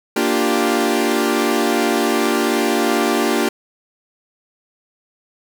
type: chord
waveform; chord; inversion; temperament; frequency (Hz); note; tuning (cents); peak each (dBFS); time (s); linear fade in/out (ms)
sawtooth; G minor seventh; first; equal; 233.1 / 293.7 / 349.2 / 392; Bb3 / D4 / F4 / G4; 0 / 0 / 0 / 0; -17; 0.16-3.49; 5
effects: none